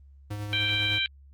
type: tone with tremolo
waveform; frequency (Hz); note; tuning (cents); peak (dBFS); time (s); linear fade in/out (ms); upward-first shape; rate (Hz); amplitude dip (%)
square; 103.83; G#2; 0; -31; 0.3-0.99; 10; triangle; 9.9; 40
type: harmonic tone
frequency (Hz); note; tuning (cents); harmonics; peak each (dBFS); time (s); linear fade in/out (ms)
784; G5; 0; 2 / 3 / 4 / 5; -34 / -28 / -28 / -31; 0.53-1.06; 0
effects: added 69 Hz sine -49 dBFS peak until 1.33 s + Opus 24 kbps